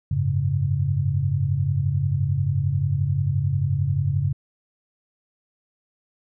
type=chord; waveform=sine; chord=F# suspended second; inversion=none; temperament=equal; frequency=92.5 / 103.83 / 138.59 Hz; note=F#2 / G#2 / C#3; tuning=0 / 0 / 0 cents; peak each=-25 / -25 / -22 dBFS; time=0.11-4.33 s; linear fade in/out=5 ms; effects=none